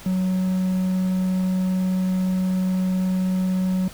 triangle tone, 185.7 Hz, F#3, 7 cents sharp, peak -17 dBFS, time 0.06-3.88 s, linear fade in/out 2 ms, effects pink hiss -42 dBFS RMS until 3.93 s

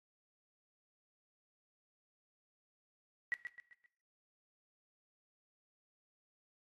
sine tone with echo, 1935 Hz, B6, 36 cents flat, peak -32 dBFS, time 3.32-3.34 s, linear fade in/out 0 ms, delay 130 ms, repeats 4, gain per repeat -8 dB, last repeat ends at 3.86 s, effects noise-tail reverb RT60 0.6 s tail -17 dB re dry + AAC 32 kbps

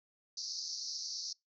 white band-pass noise, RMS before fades -41 dBFS, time 0.37-1.33 s, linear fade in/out 5 ms, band 4300 to 6000 Hz, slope 96 dB/octave, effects noise-tail reverb RT60 0.2 s tail -26 dB re dry

